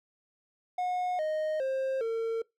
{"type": "tone with pitch steps", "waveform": "triangle", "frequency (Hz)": [725, 620.3, 530.7, 454.1], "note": ["F#5", "D#5", "C5", "A#4"], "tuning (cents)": [-35, -5, 24, -45], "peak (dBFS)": -26, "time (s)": [0.78, 2.42], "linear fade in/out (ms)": 5, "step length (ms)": 410, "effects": ["noise-tail reverb RT60 0.2 s tail -23 dB re dry"]}